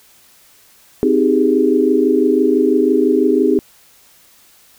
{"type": "chord", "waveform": "sine", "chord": "Ab major seventh", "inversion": "first", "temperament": "just", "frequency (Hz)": [259.6, 311.5, 389.3, 415.3], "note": ["C4", "Eb4", "G4", "Ab4"], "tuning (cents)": [-13, 2, -12, 0], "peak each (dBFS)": -16, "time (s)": [1.03, 3.59], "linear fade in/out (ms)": 0, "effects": ["white hiss -49 dBFS RMS until 4.78 s"]}